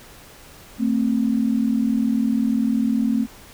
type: tone pair together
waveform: sine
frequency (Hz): 223 / 263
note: A3 / C4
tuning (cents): +23 / +9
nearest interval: minor third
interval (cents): 286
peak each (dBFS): -19 / -21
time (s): 0.78-3.27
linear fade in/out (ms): 50
effects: pink hiss -45 dBFS RMS until 3.53 s